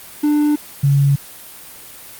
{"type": "tone pair in turn", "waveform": ["triangle", "sine"], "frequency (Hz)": [296.9, 140.12], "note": ["D4", "C#3"], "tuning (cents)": [19, 19], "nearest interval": "octave + minor second", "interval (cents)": 1300, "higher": "first", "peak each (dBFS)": -10, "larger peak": "neither", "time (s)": [[0.23, 0.56], [0.83, 1.16]], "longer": "neither", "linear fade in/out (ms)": 10, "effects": ["white hiss -37 dBFS RMS until 2.19 s", "Opus 32 kbps"]}